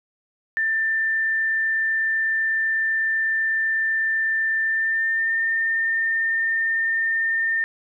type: tone with pitch glide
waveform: sine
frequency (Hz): 1784 to 1811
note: A6 to A6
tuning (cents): +23 to +49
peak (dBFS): -19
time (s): 0.57-7.64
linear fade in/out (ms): 0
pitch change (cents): +26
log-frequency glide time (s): 4.64-5.37
effects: none